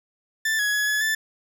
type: tone with pitch steps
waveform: 40% pulse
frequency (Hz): 1767 / 1677 / 1687 / 1702 / 1757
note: A6 / G#6 / G#6 / G#6 / A6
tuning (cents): +7 / +16 / +27 / +42 / -3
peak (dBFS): -20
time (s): 0.45-1.15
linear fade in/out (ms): 5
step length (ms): 140
effects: none